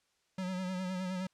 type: tone with vibrato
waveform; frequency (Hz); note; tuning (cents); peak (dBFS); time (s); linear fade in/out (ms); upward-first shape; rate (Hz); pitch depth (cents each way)
square; 184.9; F#3; -1; -35; 0.38-1.27; 5; sine; 9.7; 45
effects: white hiss -75 dBFS RMS until 1.33 s + low-pass 7000 Hz 12 dB/octave